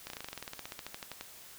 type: slowing click train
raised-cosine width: 0.2 ms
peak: -23 dBFS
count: 21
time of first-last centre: 0.07-1.21 s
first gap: 31 ms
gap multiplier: 1.06
effects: white hiss -52 dBFS RMS until 1.58 s